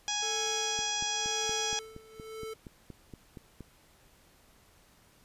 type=harmonic tone; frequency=830.6 Hz; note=G#5; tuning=in tune; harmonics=1 / 2 / 3 / 4 / 5 / 6 / 7 / 8 / 9; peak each=-38 / -42 / -41 / -35 / -47 / -40 / -35 / -44 / -44 dBFS; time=0.08-1.79 s; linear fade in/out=0 ms
type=tone with tremolo; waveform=square; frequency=440.5 Hz; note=A4; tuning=2 cents sharp; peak=-38 dBFS; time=0.22-2.54 s; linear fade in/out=10 ms; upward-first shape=sine; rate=0.96 Hz; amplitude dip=85%
type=click train; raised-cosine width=3 ms; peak=-31 dBFS; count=13; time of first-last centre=0.79-3.607 s; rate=4.26 Hz
effects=pink hiss -62 dBFS RMS until 5.24 s + resampled to 32000 Hz